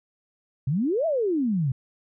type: exponential two-way sweep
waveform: sine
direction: up then down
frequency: 123.47 to 679 to 123.47 Hz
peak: -21 dBFS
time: 0.67-1.72 s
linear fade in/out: 5 ms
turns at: 1.06 s
effects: none